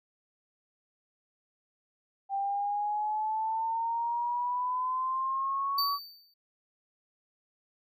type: exponential sweep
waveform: sine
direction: up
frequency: 784 to 1141 Hz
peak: -28 dBFS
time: 2.29-5.99 s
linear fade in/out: 50 ms
type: tone with exponential decay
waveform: square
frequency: 4583 Hz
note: D8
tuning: 43 cents flat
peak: -26 dBFS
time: 5.78-6.34 s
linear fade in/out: 5 ms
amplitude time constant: 120 ms
effects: none